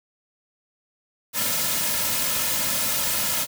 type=noise with comb filter; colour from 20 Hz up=white; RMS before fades=-24 dBFS; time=1.33-3.47 s; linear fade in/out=50 ms; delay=2.6 ms; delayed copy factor=-0.7; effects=none